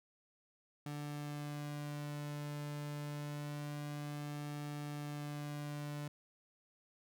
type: tone with flanger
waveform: sawtooth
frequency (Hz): 146.83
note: D3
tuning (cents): 0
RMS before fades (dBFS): -43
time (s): 0.86-6.08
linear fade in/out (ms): 2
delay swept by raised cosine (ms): 2 to 2.63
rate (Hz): 0.26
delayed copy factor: -0.6
effects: none